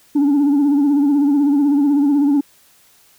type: tone with vibrato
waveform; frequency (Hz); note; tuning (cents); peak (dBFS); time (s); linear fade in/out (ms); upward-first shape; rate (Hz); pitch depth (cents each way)
sine; 285.7; D4; -48; -9; 0.15-2.41; 10; sine; 16; 67
effects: tanh soft clip ceiling -10 dBFS + white hiss -52 dBFS RMS until 3.18 s